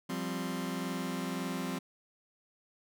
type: chord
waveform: sawtooth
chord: F suspended second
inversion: none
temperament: just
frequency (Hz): 174.61 / 196.44 / 261.9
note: F3 / G3 / C4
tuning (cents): 0 / +4 / +2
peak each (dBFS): -34 / -35 / -33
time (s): 0.09-1.79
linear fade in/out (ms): 10
effects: none